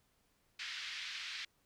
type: band-pass noise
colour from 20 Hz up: pink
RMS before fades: -44 dBFS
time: 0.59-1.45 s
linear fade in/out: 5 ms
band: 1800 to 4800 Hz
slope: 24 dB/octave
effects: pink hiss -75 dBFS RMS until 1.65 s